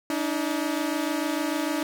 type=tone pair together; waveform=sawtooth; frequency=290 / 316.7 Hz; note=D4 / D#4; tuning=-22 / +31 cents; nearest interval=major second; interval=153 cents; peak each=-24 / -24 dBFS; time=0.1-1.83 s; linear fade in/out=2 ms; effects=none